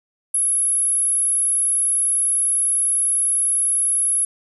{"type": "tone", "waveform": "sine", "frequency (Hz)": 10770, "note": "E9", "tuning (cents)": 36, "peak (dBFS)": -16, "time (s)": [0.34, 4.25], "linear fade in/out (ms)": 5, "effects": []}